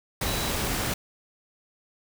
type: tone in noise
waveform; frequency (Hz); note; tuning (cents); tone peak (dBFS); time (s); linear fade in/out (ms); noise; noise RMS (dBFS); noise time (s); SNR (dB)
sine; 3933; B7; -8; -36; 0.26-0.5; 5; pink; -28; 0.21-0.94; -11
effects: none